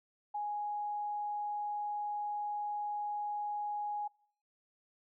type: tone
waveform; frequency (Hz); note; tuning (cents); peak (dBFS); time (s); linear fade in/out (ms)
sine; 830.6; G#5; 0; -34; 0.34-4.08; 10
effects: noise-tail reverb RT60 0.6 s tail -25 dB re dry